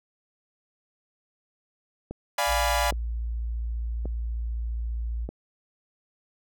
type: clicks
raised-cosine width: 2 ms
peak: -21 dBFS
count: 4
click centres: 2.11 / 2.924 / 4.056 / 5.29 s
type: chord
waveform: sawtooth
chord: D diminished seventh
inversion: none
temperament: equal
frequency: 587.3 / 698.5 / 830.6 / 987.8 Hz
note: D5 / F5 / Ab5 / Cb6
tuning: 0 / 0 / 0 / 0 cents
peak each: -25 dBFS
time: 2.38-2.91 s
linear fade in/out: 5 ms
type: tone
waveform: sine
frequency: 57.4 Hz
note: A#1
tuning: 26 cents flat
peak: -27 dBFS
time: 2.46-5.29 s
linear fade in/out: 50 ms
effects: none